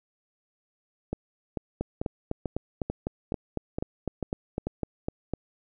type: two click trains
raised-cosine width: 2 ms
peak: -16 / -15 dBFS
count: 9 / 15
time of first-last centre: 1.13-4.67 / 1.81-5.336 s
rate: 2.26 / 3.97 Hz
effects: none